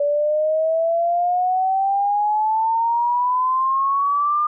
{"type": "exponential sweep", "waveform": "sine", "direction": "up", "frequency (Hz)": [574, 1210], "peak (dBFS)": -16, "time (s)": [0, 4.47], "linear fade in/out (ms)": 5, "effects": []}